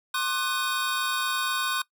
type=tone cluster; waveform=square; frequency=1068 / 1187 / 1500 / 2484 / 3731 Hz; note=C6 / D6 / F#6 / D#7 / A#7; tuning=+35 / +18 / +23 / -3 / +1 cents; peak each=-31 / -34 / -30 / -37 / -33 dBFS; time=0.14-1.82 s; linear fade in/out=5 ms; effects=noise-tail reverb RT60 0.1 s tail -22 dB re dry